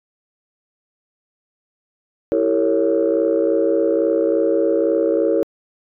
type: chord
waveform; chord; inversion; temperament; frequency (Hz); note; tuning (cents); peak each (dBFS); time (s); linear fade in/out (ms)
sine; E diminished seventh; none; equal with one note detuned; 329.6 / 392 / 455.5 / 554.4; E4 / G4 / Bb4 / Db5; 0 / 0 / -40 / 0; -19 / -22 / -18 / -19; 2.32-5.43; 0
effects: tanh soft clip ceiling -7 dBFS